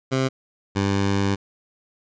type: tone pair in turn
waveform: 15% pulse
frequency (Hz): 132.1 / 98.96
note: C3 / G2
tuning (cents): +17 / +17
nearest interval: perfect fourth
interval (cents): 500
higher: first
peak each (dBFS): -13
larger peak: neither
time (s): 0.11-0.29 / 0.75-1.36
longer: second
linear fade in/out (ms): 20
effects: resampled to 16000 Hz